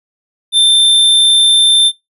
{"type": "tone", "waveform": "square", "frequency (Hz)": 3569, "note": "A7", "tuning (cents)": 24, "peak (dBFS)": -7, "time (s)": [0.52, 1.92], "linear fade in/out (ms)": 50, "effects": ["noise-tail reverb RT60 0.2 s tail -22 dB re dry", "resampled to 32000 Hz"]}